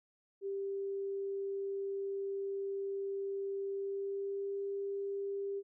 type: tone with pitch glide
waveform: sine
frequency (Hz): 393.9 to 397.3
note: G4 to G4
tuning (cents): +8 to +23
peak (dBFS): -35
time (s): 0.41-5.63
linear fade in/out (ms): 50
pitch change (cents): +15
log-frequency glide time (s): 3.71-4.58
effects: none